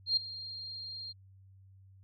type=tone with ADSR envelope; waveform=sine; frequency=4208 Hz; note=C8; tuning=9 cents sharp; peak=-23 dBFS; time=0.06-1.13 s; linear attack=110 ms; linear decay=4 ms; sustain=-17 dB; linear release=22 ms; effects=added 96 Hz sine -55 dBFS peak until 2.03 s